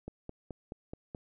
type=click train; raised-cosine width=2 ms; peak=-27 dBFS; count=6; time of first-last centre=0.08-1.148 s; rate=4.68 Hz; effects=none